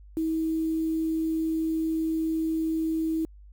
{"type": "tone with quantisation", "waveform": "sine", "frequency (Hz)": 321.1, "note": "E4", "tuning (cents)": -45, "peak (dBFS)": -24, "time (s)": [0.17, 3.25], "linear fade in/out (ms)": 0, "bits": 8, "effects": ["added 50 Hz sine -46 dBFS peak until 3.52 s"]}